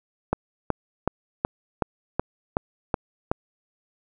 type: click train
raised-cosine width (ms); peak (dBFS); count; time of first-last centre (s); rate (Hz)
1; -7; 9; 0.33-3.315; 2.68
effects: none